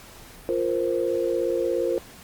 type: chord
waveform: sine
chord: F suspended fourth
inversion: none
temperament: equal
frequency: 349.2 / 466.2 / 523.3 Hz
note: F4 / Bb4 / C5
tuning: 0 / 0 / 0 cents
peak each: -26 dBFS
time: 0.49-1.98 s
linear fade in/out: 0 ms
effects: pink hiss -46 dBFS RMS until 2.23 s + Opus 48 kbps